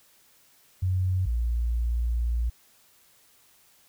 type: tone pair in turn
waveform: sine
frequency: 92.5 / 58.56 Hz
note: F#2 / A#1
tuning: 0 / +9 cents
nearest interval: minor sixth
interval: 791 cents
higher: first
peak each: -22 / -23 dBFS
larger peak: first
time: 0.82-1.26 / 1.26-2.5 s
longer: second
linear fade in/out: 10 ms
effects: white hiss -60 dBFS RMS until 3.88 s